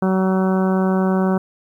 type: harmonic tone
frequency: 188.5 Hz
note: F#3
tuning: 32 cents sharp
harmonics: 1 / 2 / 3 / 4 / 5 / 6 / 7 / 8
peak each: -16 / -22 / -26 / -28 / -30 / -32 / -33 / -34 dBFS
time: 0.02-1.38 s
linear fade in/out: 5 ms
effects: 9-bit